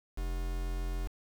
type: tone with quantisation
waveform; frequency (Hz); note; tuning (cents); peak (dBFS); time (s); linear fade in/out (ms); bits
triangle; 43.65; F1; 0; -30; 0.17-1.08; 10; 7
effects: none